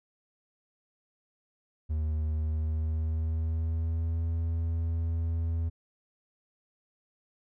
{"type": "tone with pitch glide", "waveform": "triangle", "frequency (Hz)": [77.5, 82.58], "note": ["D#2", "E2"], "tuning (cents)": [-6, 4], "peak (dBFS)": -25, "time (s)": [1.89, 5.7], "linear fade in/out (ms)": 20, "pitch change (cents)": 110, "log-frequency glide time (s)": [2.28, 4.24], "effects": []}